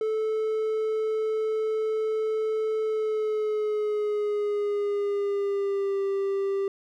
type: tone with pitch glide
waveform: triangle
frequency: 436.6 to 393.5 Hz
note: A4 to G4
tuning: -13 to +7 cents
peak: -22 dBFS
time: 0.01-6.68 s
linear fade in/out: 2 ms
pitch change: -180 cents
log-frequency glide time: 2.82-6.02 s
effects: none